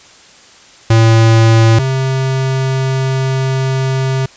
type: tone pair in turn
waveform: square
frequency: 113 / 132.52 Hz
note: A2 / C3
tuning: +47 / +22 cents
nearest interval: minor third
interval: 275 cents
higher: second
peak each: -6 / -13 dBFS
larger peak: first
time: 0.9-1.79 / 1.79-4.26 s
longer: second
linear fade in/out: 5 ms
effects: white hiss -41 dBFS RMS until 4.36 s + resampled to 16000 Hz